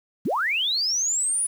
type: linear sweep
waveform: sine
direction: up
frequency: 123.47 to 9956 Hz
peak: -21 dBFS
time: 0.25-1.47 s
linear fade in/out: 10 ms
effects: 8-bit

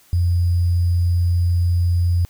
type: tone with sample-and-hold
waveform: sine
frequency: 87.31 Hz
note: F2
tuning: in tune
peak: -14 dBFS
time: 0.13-2.25 s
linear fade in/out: 0 ms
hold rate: 4900 Hz
effects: white hiss -53 dBFS RMS until 2.29 s

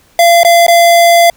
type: tone with dropouts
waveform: square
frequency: 684 Hz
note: F5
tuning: 36 cents flat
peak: -4 dBFS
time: 0.19-1.3 s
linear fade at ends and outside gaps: 2 ms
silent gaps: 0.433-0.448 / 0.666-0.681 s
effects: pink hiss -48 dBFS RMS until 1.36 s

